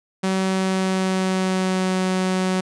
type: tone with pitch glide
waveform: sawtooth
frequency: 189.7 to 186.23 Hz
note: F#3 to F#3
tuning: +43 to +11 cents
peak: -15 dBFS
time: 0.23-2.61 s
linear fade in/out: 10 ms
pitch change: -32 cents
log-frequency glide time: 0.43-1.97 s
effects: resampled to 22050 Hz